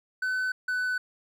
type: tone pair in turn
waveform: triangle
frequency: 1512 / 1499 Hz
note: F#6 / F#6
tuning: +37 / +22 cents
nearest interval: unison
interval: 15 cents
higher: first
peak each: -24 dBFS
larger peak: neither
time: 0.22-0.52 / 0.68-0.98 s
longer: neither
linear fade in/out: 5 ms
effects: none